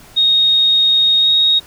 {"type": "tone with pitch glide", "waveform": "sine", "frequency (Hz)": [3729, 3755], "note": ["A#7", "A#7"], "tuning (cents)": [0, 12], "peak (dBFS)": -9, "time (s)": [0.16, 1.6], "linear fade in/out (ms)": 20, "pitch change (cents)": 12, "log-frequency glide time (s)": [1.2, 1.29], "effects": ["pink hiss -42 dBFS RMS until 1.66 s"]}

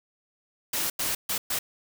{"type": "noise bursts at uneven times", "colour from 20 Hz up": "white", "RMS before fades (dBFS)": -28, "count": 4, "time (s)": [[0.73, 0.9], [0.99, 1.15], [1.29, 1.38], [1.5, 1.59]], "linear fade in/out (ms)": 5, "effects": []}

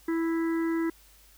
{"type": "harmonic tone", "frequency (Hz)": 329.6, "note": "E4", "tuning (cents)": 0, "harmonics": [1, 3, 4, 5, 6], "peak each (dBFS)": [-25, -41, -43, -43, -42], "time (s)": [0.08, 0.9], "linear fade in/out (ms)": 5, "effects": ["added 50 Hz sine -58 dBFS peak until 1.37 s", "white hiss -58 dBFS RMS until 1.37 s"]}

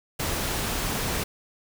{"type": "noise", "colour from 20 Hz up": "pink", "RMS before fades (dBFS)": -28, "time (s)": [0.19, 1.24], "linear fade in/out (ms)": 10, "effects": []}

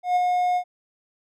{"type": "tone with ADSR envelope", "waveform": "triangle", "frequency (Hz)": 720, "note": "F#5", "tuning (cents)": -47, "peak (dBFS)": -14, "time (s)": [0.03, 0.64], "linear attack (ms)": 130, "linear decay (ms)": 21, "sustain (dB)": -3, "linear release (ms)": 75, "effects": []}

